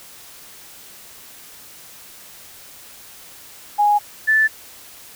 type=tone pair in turn; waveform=sine; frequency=828 / 1754.5 Hz; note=G#5 / A6; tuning=-5 / -5 cents; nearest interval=octave + minor second; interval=1300 cents; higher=second; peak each=-12 / -12 dBFS; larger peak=neither; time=3.78-3.99 / 4.27-4.48 s; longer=neither; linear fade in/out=20 ms; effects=white hiss -42 dBFS RMS until 5.15 s